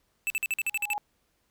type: tone bursts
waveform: square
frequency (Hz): 2637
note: E7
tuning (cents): 0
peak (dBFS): -26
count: 9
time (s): 0.27-0.933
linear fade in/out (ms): 0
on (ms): 31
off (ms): 48
type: tone with exponential growth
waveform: sine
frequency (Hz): 830.6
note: G#5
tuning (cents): 0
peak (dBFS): -27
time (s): 0.65-0.98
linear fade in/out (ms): 0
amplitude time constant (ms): 70
effects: pink hiss -72 dBFS RMS until 1.5 s